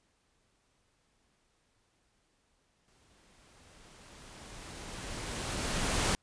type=noise with exponential growth; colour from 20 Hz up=pink; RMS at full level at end=-28 dBFS; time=2.88-6.15 s; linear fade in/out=0 ms; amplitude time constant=710 ms; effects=pink hiss -73 dBFS RMS until 6.22 s + resampled to 22050 Hz